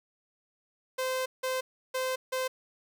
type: tone bursts at uneven times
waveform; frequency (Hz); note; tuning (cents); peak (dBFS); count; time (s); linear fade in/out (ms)
sawtooth; 517; C5; -21; -25; 4; 0.98-1.26 / 1.43-1.61 / 1.94-2.16 / 2.32-2.48; 10
effects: none